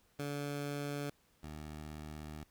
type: tone pair in turn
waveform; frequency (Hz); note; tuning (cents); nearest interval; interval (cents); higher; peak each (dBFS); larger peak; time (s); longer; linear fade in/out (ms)
15% pulse; 143.9 / 76.23; D3 / D#2; -35 / -35; major seventh; 1100; first; -31 / -38; first; 0.19-1.1 / 1.43-2.44; second; 5
effects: pink hiss -71 dBFS RMS until 2.5 s